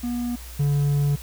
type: tone pair in turn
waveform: triangle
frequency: 241.4 / 143.54 Hz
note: B3 / D3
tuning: -39 / -39 cents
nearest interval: major sixth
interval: 900 cents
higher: first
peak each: -22 / -16 dBFS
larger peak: second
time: 0.03-0.36 / 0.59-1.16 s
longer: second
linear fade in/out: 10 ms
effects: added 60 Hz sine -37 dBFS peak until 1.22 s + white hiss -43 dBFS RMS until 1.22 s